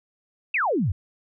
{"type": "exponential sweep", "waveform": "sine", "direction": "down", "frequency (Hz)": [2772, 77.78], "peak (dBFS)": -20, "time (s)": [0.54, 0.92], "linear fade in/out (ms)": 5, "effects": []}